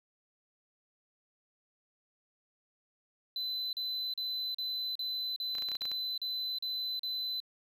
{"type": "tone bursts", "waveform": "triangle", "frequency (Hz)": 4024, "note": "B7", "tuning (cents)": 32, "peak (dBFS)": -32, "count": 10, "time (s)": [3.36, 7.402], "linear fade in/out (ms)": 2, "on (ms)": 370, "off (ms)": 38}
{"type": "clicks", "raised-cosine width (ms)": 0.2, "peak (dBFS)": -27, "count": 9, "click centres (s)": [5.552, 5.584, 5.623, 5.687, 5.717, 5.753, 5.819, 5.854, 5.916]}
{"effects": []}